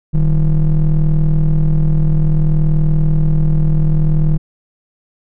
triangle ring-modulated tone, 87.1 Hz, F2, 4 cents flat, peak -4 dBFS, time 0.13-4.38 s, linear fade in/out 20 ms, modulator 66.8 Hz, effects none

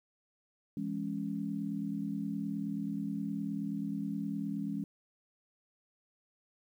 sine chord, C# minor, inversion first, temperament equal with one note detuned, 168.76 / 207.7 / 277.2 Hz, E3 / G#3 / C#4, +41 / 0 / 0 cents, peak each -40 / -36 / -38 dBFS, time 0.77-4.84 s, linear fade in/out 2 ms, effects 11-bit

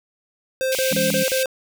square tone bursts, 523.3 Hz, C5, in tune, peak -20 dBFS, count 5, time 0.61-1.458 s, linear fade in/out 0 ms, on 140 ms, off 37 ms
pink high-pass noise, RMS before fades -26 dBFS, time 0.72-1.43 s, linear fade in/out 0 ms, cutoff 2100 Hz, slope 96 dB/octave
sine chord, C# minor, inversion first, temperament equal with one note detuned, 164.81 / 203.7 / 277.2 Hz, E3 / G#3 / C#4, 0 / -33 / 0 cents, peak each -27 / -25 / -29 dBFS, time 0.91-1.24 s, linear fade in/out 10 ms
effects none

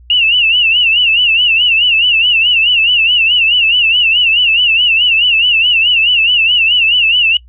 sine tone with vibrato, 2794 Hz, F7, in tune, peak -7 dBFS, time 0.1-7.37 s, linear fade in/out 2 ms, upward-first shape sine, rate 4.7 Hz, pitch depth 120 cents each way, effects noise-tail reverb RT60 0.1 s tail -21 dB re dry + added 60 Hz sine -37 dBFS peak until 7.48 s

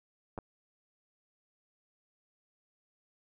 clicks, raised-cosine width 1 ms, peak -26 dBFS, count 2, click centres 0.378 / 0.387 s, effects none

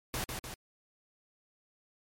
pink noise with echo, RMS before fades -35 dBFS, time 0.14-0.24 s, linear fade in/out 0 ms, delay 150 ms, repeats 2, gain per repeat -4 dB, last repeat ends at 0.54 s, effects MP3 64 kbps

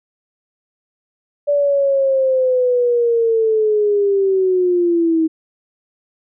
sine linear sweep, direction down, 581 to 317.4 Hz, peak -12 dBFS, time 1.47-5.28 s, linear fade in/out 20 ms, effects none

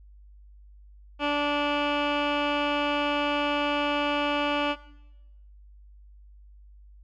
15% pulse tone with low-pass filter, 291.1 Hz, D4, 15 cents flat, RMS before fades -26 dBFS, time 1.19-4.76 s, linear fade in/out 50 ms, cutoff 2600 Hz, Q 2.4, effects noise-tail reverb RT60 0.9 s tail -18 dB re dry + added 50 Hz sine -48 dBFS peak until 7.03 s

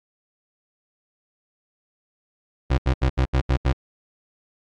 30% pulse tone bursts, 65.41 Hz, C2, in tune, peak -14 dBFS, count 7, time 2.7-3.729 s, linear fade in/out 10 ms, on 81 ms, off 77 ms, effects low-pass 4000 Hz 12 dB/octave + AAC 64 kbps

